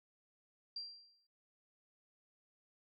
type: tone with exponential decay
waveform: sine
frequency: 4736 Hz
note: D8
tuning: 14 cents sharp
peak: -39 dBFS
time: 0.76-1.27 s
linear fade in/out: 5 ms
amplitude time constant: 110 ms
effects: none